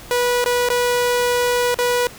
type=tone with dropouts; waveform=sawtooth; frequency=488.5 Hz; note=B4; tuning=19 cents flat; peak=-12 dBFS; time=0.11-2.07 s; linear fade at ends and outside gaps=0 ms; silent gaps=0.441-0.46 / 0.688-0.702 / 1.743-1.788 s; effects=pink hiss -39 dBFS RMS until 2.18 s

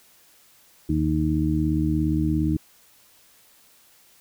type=harmonic tone; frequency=77.2 Hz; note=D#2; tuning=13 cents flat; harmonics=1 / 2 / 3 / 4; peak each=-26 / -25 / -29 / -23 dBFS; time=0.89-2.57 s; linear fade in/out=5 ms; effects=white hiss -56 dBFS RMS until 4.2 s

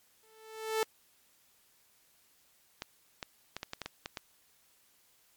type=tone with exponential growth; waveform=sawtooth; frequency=440 Hz; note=A4; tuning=in tune; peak=-22 dBFS; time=0.23-0.83 s; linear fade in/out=1 ms; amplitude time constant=130 ms
type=clicks; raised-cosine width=0.2 ms; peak=-20 dBFS; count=9; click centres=2.821 / 3.228 / 3.566 / 3.631 / 3.734 / 3.817 / 3.86 / 4.059 / 4.172 s
effects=white hiss -67 dBFS RMS until 5.36 s + MP3 96 kbps

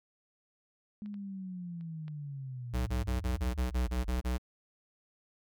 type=linear sweep; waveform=sine; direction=down; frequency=210.4 to 38.89 Hz; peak=-38 dBFS; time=1.02-4.19 s; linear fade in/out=0 ms
type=clicks; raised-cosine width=0.3 ms; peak=-42 / -42 / -47 / -37 dBFS; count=4; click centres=1.06 / 1.142 / 1.81 / 2.081 s
type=tone bursts; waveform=square; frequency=62.1 Hz; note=B1; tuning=10 cents sharp; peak=-30 dBFS; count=10; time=2.73-4.382 s; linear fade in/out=20 ms; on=140 ms; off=28 ms
effects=none

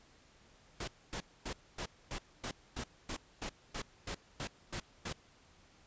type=noise bursts; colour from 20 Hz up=pink; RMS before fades=-40 dBFS; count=14; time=0.8-5.128 s; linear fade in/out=5 ms; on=77 ms; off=250 ms; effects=pink hiss -64 dBFS RMS until 5.86 s + resampled to 16000 Hz

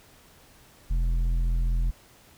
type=tone with tanh clipping; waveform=sine; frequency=42.26 Hz; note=E1; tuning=44 cents sharp; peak=-23 dBFS; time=0.9-1.91 s; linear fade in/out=10 ms; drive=8 dB; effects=pink hiss -55 dBFS RMS until 2.37 s

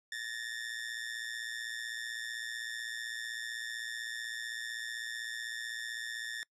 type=ring-modulated tone; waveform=sawtooth; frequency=1789 Hz; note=A6; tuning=28 cents sharp; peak=-31 dBFS; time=0.12-6.43 s; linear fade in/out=0 ms; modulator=57.9 Hz; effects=noise-tail reverb RT60 0.1 s tail -24 dB re dry + low-pass 9000 Hz 12 dB/octave

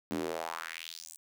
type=tone with high-pass filter sweep; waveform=square; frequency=41 Hz; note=E1; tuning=9 cents flat; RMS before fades=-39 dBFS; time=0.11-1.17 s; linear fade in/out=0 ms; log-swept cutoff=230 to 9200 Hz; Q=2.8; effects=none

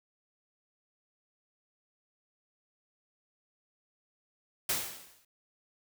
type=noise with exponential decay; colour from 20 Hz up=white; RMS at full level=-28 dBFS; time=4.69-5.25 s; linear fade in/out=5 ms; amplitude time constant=120 ms; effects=none

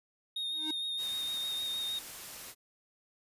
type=tone with vibrato; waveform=triangle; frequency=3703 Hz; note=A#7; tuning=12 cents flat; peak=-32 dBFS; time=0.36-1.99 s; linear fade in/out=5 ms; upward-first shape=sine; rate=6.5 Hz; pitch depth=22 cents each way
type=tone with exponential growth; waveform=square; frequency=311.1 Hz; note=D#4; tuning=in tune; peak=-34 dBFS; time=0.48-0.71 s; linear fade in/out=5 ms; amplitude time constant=48 ms
type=noise; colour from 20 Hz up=white; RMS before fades=-45 dBFS; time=0.97-2.55 s; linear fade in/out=50 ms
effects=resampled to 32000 Hz

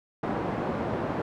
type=band-pass noise; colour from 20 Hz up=pink; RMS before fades=-30 dBFS; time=0.23-1.22 s; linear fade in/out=5 ms; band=150 to 1000 Hz; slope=12 dB/octave; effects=none

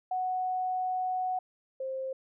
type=tone pair in turn; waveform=sine; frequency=740 / 527.7 Hz; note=F#5 / C5; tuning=0 / +15 cents; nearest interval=tritone; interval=585 cents; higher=first; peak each=-28 / -32 dBFS; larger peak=first; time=0.11-1.39 / 1.8-2.13 s; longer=first; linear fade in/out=5 ms; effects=none

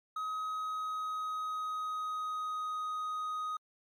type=tone with pitch glide; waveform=triangle; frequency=1267 to 1250.3 Hz; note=D#6 to D#6; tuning=+31 to +8 cents; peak=-32 dBFS; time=0.16-3.57 s; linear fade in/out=5 ms; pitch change=-23 cents; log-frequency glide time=0.43-2.84 s; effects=MP3 64 kbps

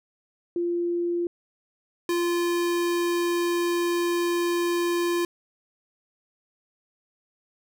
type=tone pair in turn; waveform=sine / square; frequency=346.3 / 346.3 Hz; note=F4 / F4; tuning=-15 / -15 cents; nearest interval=unison; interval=0 cents; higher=neither; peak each=-23 dBFS; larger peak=neither; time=0.56-1.27 / 2.09-5.25 s; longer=second; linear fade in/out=2 ms; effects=none

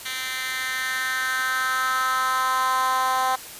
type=tone with high-pass filter sweep; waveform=10% pulse; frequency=259 Hz; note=C4; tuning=17 cents flat; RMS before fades=-24 dBFS; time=0.05-3.36 s; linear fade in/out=10 ms; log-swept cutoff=2400 to 850 Hz; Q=3.5; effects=white hiss -39 dBFS RMS until 3.59 s + resampled to 32000 Hz

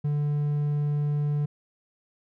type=tone; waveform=triangle; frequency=146.83 Hz; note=D3; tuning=in tune; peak=-21 dBFS; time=0.04-1.46 s; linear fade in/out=10 ms; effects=none

